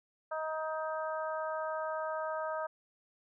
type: harmonic tone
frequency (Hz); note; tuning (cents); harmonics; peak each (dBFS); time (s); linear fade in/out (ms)
314.5; D#4; +19; 2 / 3 / 4 / 5; -36 / -40 / -40 / -44; 0.31-2.67; 10
effects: none

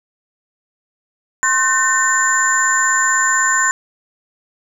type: tone cluster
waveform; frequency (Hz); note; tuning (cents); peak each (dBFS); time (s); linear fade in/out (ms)
sine; 1056 / 1528 / 1808 / 7140; C6 / G6 / A6 / A8; +16 / -45 / +47 / +24; -18; 1.43-3.71; 0
effects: 7-bit

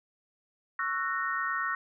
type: chord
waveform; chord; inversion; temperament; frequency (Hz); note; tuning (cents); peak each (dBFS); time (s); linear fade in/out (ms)
sine; F# dominant seventh; second; just; 1110 / 1332 / 1480 / 1850; C#6 / E6 / F#6 / A#6; +2 / +18 / 0 / -14; -34 / -34 / -35 / -33; 0.79-1.75; 2
effects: none

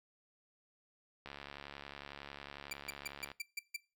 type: click train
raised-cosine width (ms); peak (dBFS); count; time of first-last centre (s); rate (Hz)
0.3; -30; 147; 1.26-3.316; 71
type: tone bursts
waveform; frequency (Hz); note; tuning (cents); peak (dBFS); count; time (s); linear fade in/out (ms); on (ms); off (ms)
sawtooth; 2349; D7; 0; -34; 7; 2.71-3.764; 5; 22; 150
effects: noise-tail reverb RT60 0.3 s tail -21 dB re dry

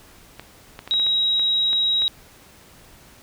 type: clicks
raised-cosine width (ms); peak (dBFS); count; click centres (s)
0.3; -19; 9; 0.396 / 0.791 / 0.876 / 0.939 / 0.998 / 1.066 / 1.396 / 1.731 / 2.02
type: tone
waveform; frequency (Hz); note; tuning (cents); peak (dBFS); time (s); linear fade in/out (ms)
sine; 3830; A#7; +46; -17; 0.91-2.08; 0
effects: pink hiss -49 dBFS RMS until 3.22 s

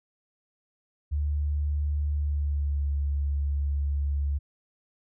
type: tone with pitch glide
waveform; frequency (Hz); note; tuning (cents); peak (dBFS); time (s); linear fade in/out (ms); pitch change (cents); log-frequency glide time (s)
sine; 73.42 to 71.12; D2 to C#2; 0 to +45; -24; 1.11-4.39; 20; -55; 2.15-2.88
effects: none

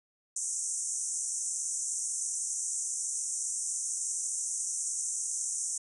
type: band-pass noise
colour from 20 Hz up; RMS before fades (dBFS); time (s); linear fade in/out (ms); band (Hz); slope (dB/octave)
white; -34; 0.36-5.78; 5; 5900 to 9300; 96
effects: none

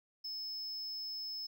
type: tone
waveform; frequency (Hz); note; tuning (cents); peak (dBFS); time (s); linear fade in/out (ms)
triangle; 5220; E8; -18; -38; 0.24-1.47; 10
effects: none

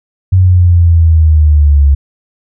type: exponential sweep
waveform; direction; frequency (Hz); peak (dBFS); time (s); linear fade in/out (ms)
sine; down; 94 to 69.2; -3; 0.32-1.95; 10
effects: none

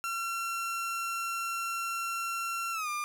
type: tone with pitch glide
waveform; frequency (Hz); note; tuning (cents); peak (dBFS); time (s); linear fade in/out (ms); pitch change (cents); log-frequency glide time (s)
30% pulse; 1362 to 1199.5; F6 to D6; -44 to +36; -29; 0.04-3.04; 0; -220; 2.72-2.89
effects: none

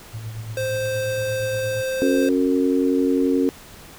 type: tone with tremolo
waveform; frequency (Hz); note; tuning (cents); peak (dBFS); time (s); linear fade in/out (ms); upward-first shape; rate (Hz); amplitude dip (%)
sine; 110.8; A2; +13; -27; 0.13-1.83; 20; sine; 8.6; 55
type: tone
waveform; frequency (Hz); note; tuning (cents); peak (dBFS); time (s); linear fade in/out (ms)
square; 523.3; C5; 0; -23; 0.57-2.29; 2
type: harmonic tone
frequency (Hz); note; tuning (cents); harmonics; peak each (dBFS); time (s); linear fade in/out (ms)
91.3; F#2; -23; 3 / 4 / 5; -18 / -23 / -23; 2.02-3.49; 0
effects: pink hiss -43 dBFS RMS until 3.98 s

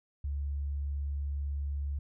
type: tone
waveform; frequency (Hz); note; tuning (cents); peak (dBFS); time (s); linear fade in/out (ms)
sine; 71; C#2; +42; -31; 0.24-1.99; 5
effects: none

